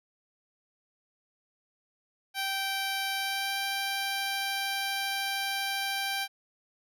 10% pulse tone with pitch glide, 780 to 785.9 Hz, G5 to G5, -9 to +4 cents, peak -21 dBFS, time 2.34-6.28 s, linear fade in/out 50 ms, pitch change +13 cents, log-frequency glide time 3.17-3.56 s, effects none

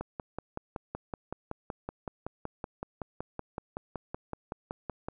click train, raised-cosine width 1 ms, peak -21 dBFS, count 28, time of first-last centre 0.01-5.085 s, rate 5.32 Hz, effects none

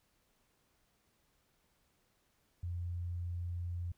sine tone, 87.31 Hz, F2, in tune, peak -36 dBFS, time 2.63-3.92 s, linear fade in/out 5 ms, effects pink hiss -75 dBFS RMS until 3.97 s

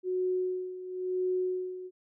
sine tone with tremolo, 367.7 Hz, F#4, 11 cents flat, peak -26 dBFS, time 0.03-1.91 s, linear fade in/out 50 ms, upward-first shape sine, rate 0.97 Hz, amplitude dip 75%, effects none

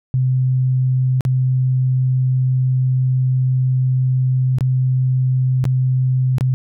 sine tone with dropouts, 129 Hz, C3, 24 cents flat, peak -13 dBFS, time 0.14-6.54 s, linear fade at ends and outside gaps 0 ms, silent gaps 1.208-1.251 / 4.585-4.608 / 5.641-5.653 / 6.383-6.409 s, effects none

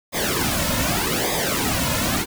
pink noise with flanger, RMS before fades -22 dBFS, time 0.12-2.26 s, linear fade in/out 50 ms, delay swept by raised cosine 0.69 to 2.59 ms, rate 0.83 Hz, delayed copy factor -0.8, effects none

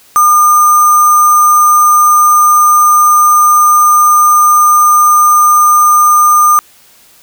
sine tone with sample-and-hold, 1208 Hz, D6, 48 cents sharp, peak -3 dBFS, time 0.16-6.59 s, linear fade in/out 0 ms, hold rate 7350 Hz, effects white hiss -43 dBFS RMS until 7.22 s

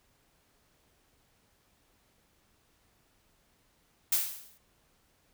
blue noise with exponential decay, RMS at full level -24 dBFS, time 4.12-4.58 s, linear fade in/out 5 ms, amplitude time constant 99 ms, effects pink hiss -69 dBFS RMS until 5.33 s

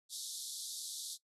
pink band-pass noise, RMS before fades -44 dBFS, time 0.09-1.18 s, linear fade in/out 50 ms, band 3500 to 12000 Hz, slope 96 dB/octave, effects noise-tail reverb RT60 0.1 s tail -17 dB re dry

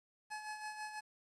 25% pulse tone with tremolo, 853 Hz, G#5, 46 cents sharp, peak -37 dBFS, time 0.3-1.01 s, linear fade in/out 20 ms, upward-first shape sine, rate 6.1 Hz, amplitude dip 55%, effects resampled to 24000 Hz + 11-bit

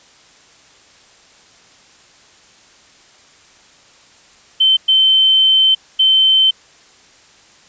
sine tone bursts at uneven times, 3087 Hz, G7, 27 cents flat, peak -8 dBFS, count 3, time 4.6-4.77 / 4.88-5.75 / 5.99-6.51 s, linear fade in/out 10 ms, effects white hiss -47 dBFS RMS until 7.68 s + resampled to 16000 Hz

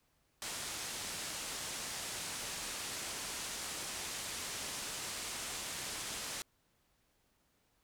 white low-pass noise, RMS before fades -42 dBFS, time 0.42-6.42 s, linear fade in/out 0 ms, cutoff 9500 Hz, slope 24 dB/octave, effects pink hiss -75 dBFS RMS until 7.83 s

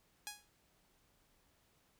5% pulse tone with exponential decay, 830.6 Hz, G#5, in tune, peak -28 dBFS, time 0.27-0.49 s, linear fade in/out 0 ms, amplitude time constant 46 ms, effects pink hiss -73 dBFS RMS until 1.99 s

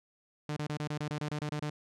sawtooth tone bursts, 149.6 Hz, D3, 32 cents sharp, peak -29 dBFS, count 12, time 0.49-1.699 s, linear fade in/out 2 ms, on 76 ms, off 27 ms, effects low-pass 7000 Hz 12 dB/octave

